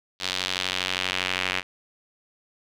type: tone with band-pass filter sweep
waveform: square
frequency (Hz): 46.23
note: F#1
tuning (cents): -1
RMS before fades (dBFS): -28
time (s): 0.19-1.63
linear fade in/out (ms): 50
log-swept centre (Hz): 3900 to 2500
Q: 1.9
effects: none